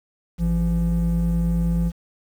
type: tone pair together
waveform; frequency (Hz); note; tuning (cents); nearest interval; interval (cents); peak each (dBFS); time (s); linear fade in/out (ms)
triangle; 53.48 / 170; A1 / F3; -49 / -46; octave + minor sixth; 2003; -19 / -17; 0.38-1.92; 50
effects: tanh soft clip ceiling -12 dBFS + 8-bit